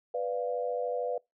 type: chord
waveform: sine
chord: B diminished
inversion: none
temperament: equal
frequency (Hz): 493.9 / 587.3 / 698.5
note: B4 / D5 / F5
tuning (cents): 0 / 0 / 0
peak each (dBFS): -31 / -35 / -36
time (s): 0.14-1.18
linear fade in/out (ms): 5
effects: noise-tail reverb RT60 0.2 s tail -25 dB re dry